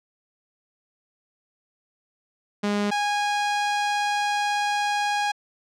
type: tone pair in turn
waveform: sawtooth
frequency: 205.4 / 823.5 Hz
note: G#3 / G#5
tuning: -19 / -15 cents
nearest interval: 2 octaves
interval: 2404 cents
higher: second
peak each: -18 dBFS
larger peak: neither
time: 2.63-2.91 / 2.91-5.32 s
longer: second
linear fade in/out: 10 ms
effects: low-pass 6000 Hz 12 dB/octave